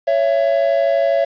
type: tone pair together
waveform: triangle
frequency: 556.7 / 669 Hz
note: C#5 / E5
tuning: +7 / +25 cents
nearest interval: minor third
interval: 318 cents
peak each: -14 dBFS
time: 0.07-1.25 s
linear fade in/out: 10 ms
effects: resampled to 11025 Hz + 7-bit